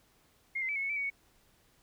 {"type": "tone with pitch steps", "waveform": "sine", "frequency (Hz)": [2137, 2067, 2305, 2188, 2207, 2321, 2249, 2222], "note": ["C7", "C7", "D7", "C#7", "C#7", "D7", "C#7", "C#7"], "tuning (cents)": [36, -22, -33, -23, -8, -21, 24, 4], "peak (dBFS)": -31, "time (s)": [0.55, 1.102], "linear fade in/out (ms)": 10, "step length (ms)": 69, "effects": ["pink hiss -67 dBFS RMS until 1.82 s"]}